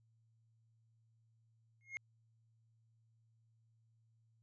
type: tone with exponential growth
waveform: triangle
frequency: 2147 Hz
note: C7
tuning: 44 cents sharp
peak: -35 dBFS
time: 1.81-1.97 s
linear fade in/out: 0 ms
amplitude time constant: 33 ms
effects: added 113 Hz sine -70 dBFS peak until 4.42 s + resampled to 22050 Hz